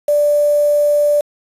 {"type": "tone with quantisation", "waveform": "sine", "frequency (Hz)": 587.3, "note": "D5", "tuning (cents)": 0, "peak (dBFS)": -10, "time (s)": [0.08, 1.21], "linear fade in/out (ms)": 5, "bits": 5, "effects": ["resampled to 32000 Hz"]}